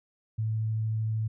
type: tone with vibrato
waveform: sine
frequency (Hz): 110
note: A2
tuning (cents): 0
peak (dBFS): -26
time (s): 0.38-1.28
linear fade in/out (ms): 10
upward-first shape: triangle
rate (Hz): 13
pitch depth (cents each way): 9
effects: none